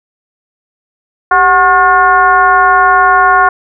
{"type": "tone with frequency modulation", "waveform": "sine", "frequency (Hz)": 1087, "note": "C#6", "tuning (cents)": -34, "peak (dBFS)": -4, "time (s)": [1.31, 3.49], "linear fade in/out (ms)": 5, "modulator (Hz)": 347, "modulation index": 1.3, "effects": []}